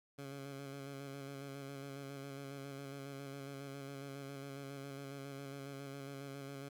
15% pulse tone with vibrato, 138.59 Hz, C#3, in tune, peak -39 dBFS, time 0.18-6.69 s, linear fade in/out 10 ms, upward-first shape square, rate 7.3 Hz, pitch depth 23 cents each way, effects none

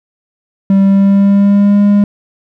triangle tone with pitch glide, 195.2 to 203.7 Hz, G3 to G#3, -7 to -33 cents, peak -3 dBFS, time 0.7-2.04 s, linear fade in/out 2 ms, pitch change +74 cents, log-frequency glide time 0.81-1.81 s, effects none

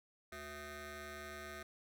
15% pulse ring-modulated tone, 291.9 Hz, D4, 10 cents flat, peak -37 dBFS, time 0.32-1.63 s, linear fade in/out 5 ms, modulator 952 Hz, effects none

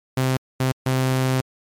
sawtooth tone bursts at uneven times, 130.3 Hz, C3, 7 cents flat, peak -14 dBFS, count 3, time 0.17-0.37 / 0.6-0.72 / 0.86-1.41 s, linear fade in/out 5 ms, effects MP3 96 kbps

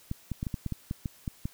clicks, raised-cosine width 5 ms, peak -19 dBFS, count 11, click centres 0.114 / 0.317 / 0.429 / 0.468 / 0.542 / 0.663 / 0.723 / 0.911 / 1.058 / 1.278 / 1.455 s, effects white hiss -57 dBFS RMS until 1.53 s

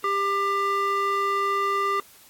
square tone with band-pass filter, 397.5 Hz, G4, 24 cents sharp, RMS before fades -24 dBFS, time 0.04-2 s, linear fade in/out 2 ms, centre 1300 Hz, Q 2, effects white hiss -52 dBFS RMS until 2.29 s + AAC 64 kbps

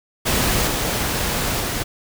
pink noise with level steps, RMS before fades -19 / -22 / -24 dBFS, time 0.25-1.84 s, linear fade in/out 20 ms, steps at 0.67 / 1.6 s, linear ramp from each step 5 ms, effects none

